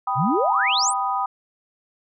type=chord; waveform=sine; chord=G augmented; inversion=none; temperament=equal; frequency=784 / 987.8 / 1244.5 Hz; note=G5 / B5 / D#6; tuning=0 / 0 / 0 cents; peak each=-25 dBFS; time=0.07-1.26 s; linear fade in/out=5 ms
type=exponential sweep; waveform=sine; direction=up; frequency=112.2 to 10130 Hz; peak=-19 dBFS; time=0.15-0.94 s; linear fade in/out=50 ms
effects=none